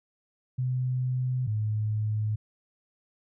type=tone pair in turn; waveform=sine; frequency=127.2 / 107.3 Hz; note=C3 / A2; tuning=-48 / -43 cents; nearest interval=minor third; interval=295 cents; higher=first; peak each=-25 dBFS; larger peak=neither; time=0.58-1.47 / 1.47-2.36 s; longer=neither; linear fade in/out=10 ms; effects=none